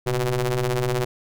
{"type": "ring-modulated tone", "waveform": "sawtooth", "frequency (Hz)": 122.5, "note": "B2", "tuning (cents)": -14, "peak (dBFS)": -14, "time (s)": [0.06, 1.05], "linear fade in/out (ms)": 10, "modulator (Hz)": 253, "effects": []}